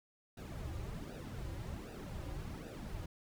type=noise with flanger; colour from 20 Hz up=brown; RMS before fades=-44 dBFS; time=0.37-3.06 s; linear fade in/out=5 ms; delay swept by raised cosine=0.92 to 4.62 ms; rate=1.3 Hz; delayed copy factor=-0.75; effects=none